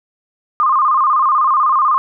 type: tone with vibrato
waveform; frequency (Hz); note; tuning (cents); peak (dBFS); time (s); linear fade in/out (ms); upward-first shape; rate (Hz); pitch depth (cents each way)
sine; 1138; C#6; +45; -10; 0.6-1.98; 0; square; 16; 110
effects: none